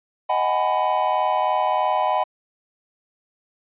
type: chord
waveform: triangle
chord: G# minor seventh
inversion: second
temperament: just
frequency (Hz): 623 / 747.5 / 830.6 / 996.7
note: D#5 / F#5 / G#5 / B5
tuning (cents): +2 / +17 / 0 / +16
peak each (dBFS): -23 / -21 / -23 / -21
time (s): 0.29-2.24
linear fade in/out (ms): 10
effects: resampled to 8000 Hz